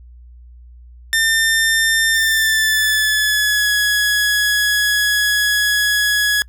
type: tone with pitch glide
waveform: sawtooth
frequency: 1800 to 1679.5 Hz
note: A6 to G#6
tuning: +39 to +19 cents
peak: -10 dBFS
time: 1.13-6.42 s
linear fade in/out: 0 ms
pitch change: -120 cents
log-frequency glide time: 2.12-3.71 s
effects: noise-tail reverb RT60 0.1 s tail -26 dB re dry + added 60 Hz sine -38 dBFS peak until 6.48 s